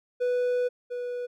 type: tone pair in turn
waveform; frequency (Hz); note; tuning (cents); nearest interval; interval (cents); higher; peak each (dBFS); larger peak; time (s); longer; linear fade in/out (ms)
triangle; 493.9 / 489.9; B4 / B4; 0 / -14; unison; 14; first; -21 / -28; first; 0.2-0.69 / 0.9-1.27; first; 20
effects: none